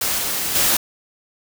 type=noise with level steps; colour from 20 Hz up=white; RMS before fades=-21 / -23 / -17 dBFS; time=0.01-0.77 s; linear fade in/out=5 ms; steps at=0.18 / 0.55 s; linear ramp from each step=5 ms; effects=none